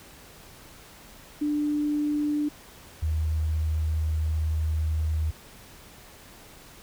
sine tone pair in turn, 296.2 / 78.45 Hz, D4 / D#2, +15 / +15 cents, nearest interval octave + major seventh, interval 2300 cents, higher first, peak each -23 dBFS, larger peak neither, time 1.41-2.49 / 3.02-5.31 s, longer second, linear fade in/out 10 ms, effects pink hiss -49 dBFS RMS until 6.82 s

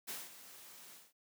white noise with ADSR envelope, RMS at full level -42 dBFS, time 0.07-1.13 s, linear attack 21 ms, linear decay 200 ms, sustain -13 dB, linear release 200 ms, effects noise-tail reverb RT60 0.1 s tail -26 dB re dry + high-pass 150 Hz 12 dB/octave

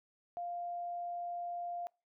sine tone, 698.5 Hz, F5, in tune, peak -37 dBFS, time 0.37-1.87 s, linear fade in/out 0 ms, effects noise-tail reverb RT60 0.3 s tail -26 dB re dry

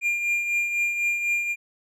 triangle tone with tremolo, 2400 Hz, D7, 37 cents sharp, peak -18 dBFS, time 0.01-1.56 s, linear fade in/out 50 ms, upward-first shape triangle, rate 4 Hz, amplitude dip 55%, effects none

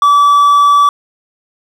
triangle tone, 1152 Hz, D6, 34 cents flat, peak -3 dBFS, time 0.02-0.89 s, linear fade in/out 2 ms, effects none

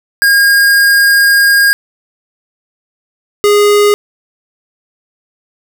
square tone pair in turn, 1623 / 412.6 Hz, G#6 / G#4, -40 / -11 cents, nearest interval 2 octaves, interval 2371 cents, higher first, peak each -6 dBFS, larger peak neither, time 0.22-1.73 / 3.44-3.94 s, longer first, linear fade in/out 0 ms, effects none

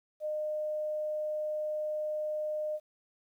sine tone, 610 Hz, D#5, 34 cents flat, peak -31 dBFS, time 0.2-2.8 s, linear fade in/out 50 ms, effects 11-bit

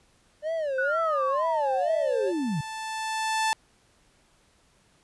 triangle tone with vibrato, 587.3 Hz, D5, in tune, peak -24 dBFS, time 0.42-2.33 s, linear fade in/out 50 ms, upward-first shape sine, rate 2.1 Hz, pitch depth 200 cents each way
sine linear sweep, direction down, 1500 to 131.8 Hz, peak -25 dBFS, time 0.78-2.61 s, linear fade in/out 5 ms
sawtooth tone with exponential growth, 880 Hz, A5, in tune, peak -18 dBFS, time 0.81-3.53 s, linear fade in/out 0 ms, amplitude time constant 590 ms
effects pink hiss -63 dBFS RMS until 5.03 s + resampled to 24000 Hz

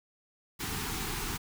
pink band-stop noise, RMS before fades -35 dBFS, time 0.59-1.38 s, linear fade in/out 20 ms, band 460 to 740 Hz, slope 96 dB/octave, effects none

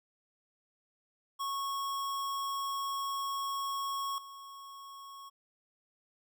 square tone with level steps, 1101 Hz, C#6, 12 cents flat, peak -34 / -47 dBFS, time 1.39-5.3 s, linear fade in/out 20 ms, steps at 4.18 s, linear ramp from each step 2 ms, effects none

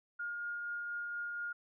sine tone with tremolo, 1421 Hz, F6, 30 cents sharp, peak -36 dBFS, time 0.19-1.53 s, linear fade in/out 10 ms, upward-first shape triangle, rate 4.2 Hz, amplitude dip 25%, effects none

